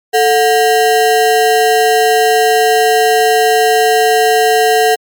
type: ring-modulated tone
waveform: square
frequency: 584 Hz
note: D5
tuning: 10 cents flat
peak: -5 dBFS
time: 0.13-4.96 s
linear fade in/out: 20 ms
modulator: 144 Hz
effects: MP3 96 kbps